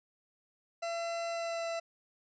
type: tone with pitch glide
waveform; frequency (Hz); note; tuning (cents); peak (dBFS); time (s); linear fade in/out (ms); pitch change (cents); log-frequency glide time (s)
40% pulse; 675 to 668.4; E5 to E5; +41 to +24; -33; 0.82-1.8; 10; -17; 1.29-1.68
effects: resampled to 16000 Hz

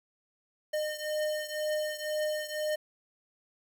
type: beating tone pair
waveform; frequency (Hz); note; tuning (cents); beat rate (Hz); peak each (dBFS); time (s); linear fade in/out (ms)
square; 609 / 611; D#5 / D#5; -37 / -32; 2; -33 / -36; 0.73-2.76; 10
effects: 10-bit

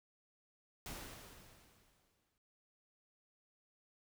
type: noise with exponential decay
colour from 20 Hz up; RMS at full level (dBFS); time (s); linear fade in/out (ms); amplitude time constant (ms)
pink; -45; 0.86-2.38; 1; 330
effects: none

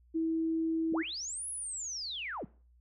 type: tone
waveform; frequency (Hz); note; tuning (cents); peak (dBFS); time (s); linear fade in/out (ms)
sine; 324.6; E4; -27; -28; 0.14-1.03; 20
type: linear two-way sweep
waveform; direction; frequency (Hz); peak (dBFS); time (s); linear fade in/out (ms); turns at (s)
sine; up then down; 110 to 10770 to 110; -36; 0.92-2.45; 5; 1.49
effects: noise-tail reverb RT60 0.4 s tail -21 dB re dry + added 60 Hz sine -60 dBFS peak until 2.8 s

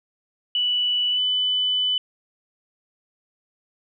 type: tone with pitch glide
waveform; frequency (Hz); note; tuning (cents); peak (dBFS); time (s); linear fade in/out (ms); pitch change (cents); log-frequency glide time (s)
sine; 2960 to 3000; F#7 to F#7; 0 to +23; -19; 0.55-1.98; 2; +23; 1.1-1.2
effects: none

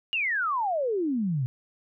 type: exponential sweep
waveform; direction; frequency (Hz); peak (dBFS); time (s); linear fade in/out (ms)
sine; down; 2900 to 120; -24; 0.13-1.46; 0
effects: none

